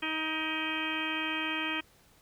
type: harmonic tone with a mistuned harmonic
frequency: 314.7 Hz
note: D#4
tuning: 20 cents sharp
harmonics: 1 / 2 / 3 / 4 / 5 / 6 / 7 / 8 / 9 / 10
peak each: -37 / -47 / -41 / -41 / -41 / -39 / -42 / -36 / -45 / -38 dBFS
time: 0.02-1.81 s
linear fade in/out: 10 ms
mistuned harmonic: 7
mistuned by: +72 cents
effects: pink hiss -62 dBFS RMS until 2.21 s